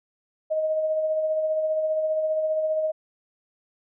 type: tone with tremolo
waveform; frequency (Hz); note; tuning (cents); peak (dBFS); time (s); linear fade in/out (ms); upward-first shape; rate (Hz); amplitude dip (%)
sine; 626; D#5; +10; -20; 0.5-2.92; 20; sine; 15; 35
effects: none